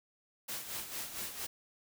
white noise with tremolo, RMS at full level -39 dBFS, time 0.48-1.47 s, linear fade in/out 10 ms, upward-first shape sine, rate 4.4 Hz, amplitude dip 60%, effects none

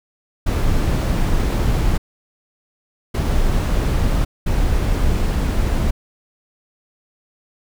brown noise bursts at uneven times, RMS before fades -17 dBFS, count 3, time 0.46-1.98 / 3.14-4.25 / 4.46-5.91 s, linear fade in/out 10 ms, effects none

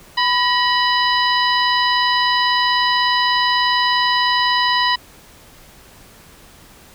harmonic tone with a mistuned harmonic, 993 Hz, B5, 9 cents sharp, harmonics 1 / 2 / 3 / 4 / 5, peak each -17 / -20 / -22 / -23 / -24 dBFS, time 0.17-4.96 s, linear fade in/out 10 ms, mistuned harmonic 2, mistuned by -68 cents, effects pink hiss -45 dBFS RMS until 6.94 s

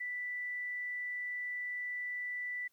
sine tone, 1975.5 Hz, B6, in tune, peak -36 dBFS, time 0-2.68 s, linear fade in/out 10 ms, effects white hiss -75 dBFS RMS until 2.72 s

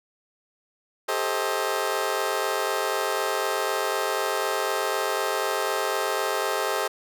20% pulse chord, A half-diminished seventh, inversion third, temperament just, 396 / 440 / 528 / 633.6 Hz, G4 / A4 / C5 / Eb5, +18 / 0 / +16 / +31 cents, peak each -25 dBFS, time 1.08-6.88 s, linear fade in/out 10 ms, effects none

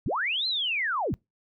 sine linear two-way sweep, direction up then down, 62.9 to 4186 to 62.9 Hz, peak -25 dBFS, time 0.06-1.14 s, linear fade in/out 0 ms, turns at 0.47 s, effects noise-tail reverb RT60 0.2 s tail -25 dB re dry

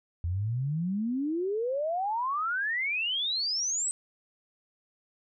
sine exponential sweep, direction up, 82.1 to 8200 Hz, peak -27 dBFS, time 0.24-3.91 s, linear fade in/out 0 ms, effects none

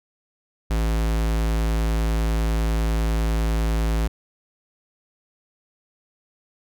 square tone, 55 Hz, A1, in tune, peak -20 dBFS, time 0.7-4.08 s, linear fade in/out 10 ms, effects none

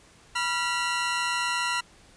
20% pulse tone pair together, 974 / 1377.4 Hz, B5 / F6, -24 / -24 cents, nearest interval tritone, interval 600 cents, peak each -23 dBFS, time 0.35-1.81 s, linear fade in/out 10 ms, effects pink hiss -55 dBFS RMS until 2.16 s + resampled to 22050 Hz

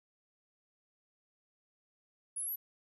sine exponential sweep, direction up, 10260 to 12000 Hz, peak -35 dBFS, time 2.36-2.56 s, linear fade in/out 10 ms, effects none

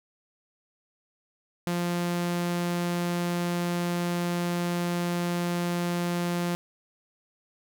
sawtooth tone, 174.3 Hz, F3, 3 cents flat, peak -22 dBFS, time 1.67-6.55 s, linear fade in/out 0 ms, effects none

